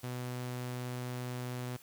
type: tone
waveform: sawtooth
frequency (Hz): 124.5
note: B2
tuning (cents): +14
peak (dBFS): -33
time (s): 0.03-1.77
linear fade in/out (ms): 10
effects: white hiss -58 dBFS RMS until 1.82 s